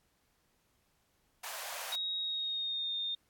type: high-pass noise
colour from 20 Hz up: pink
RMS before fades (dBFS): -42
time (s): 1.43-1.96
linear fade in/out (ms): 10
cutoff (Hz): 570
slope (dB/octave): 48
type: tone with pitch glide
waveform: sine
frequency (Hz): 3780 to 3649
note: A#7 to A#7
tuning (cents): +23 to -38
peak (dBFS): -33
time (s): 1.92-3.15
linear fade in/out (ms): 5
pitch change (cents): -61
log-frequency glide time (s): 2.2-2.95
effects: pink hiss -74 dBFS RMS until 3.29 s + AAC 64 kbps